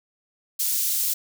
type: high-pass noise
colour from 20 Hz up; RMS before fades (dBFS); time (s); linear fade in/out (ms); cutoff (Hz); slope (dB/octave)
white; -24; 0.59-1.14; 10; 5300; 12
effects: none